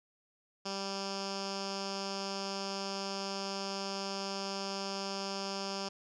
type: tone with low-pass filter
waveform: 10% pulse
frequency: 196 Hz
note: G3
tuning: in tune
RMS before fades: -38 dBFS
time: 0.65-5.89 s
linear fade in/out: 10 ms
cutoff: 5500 Hz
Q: 6.4
effects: none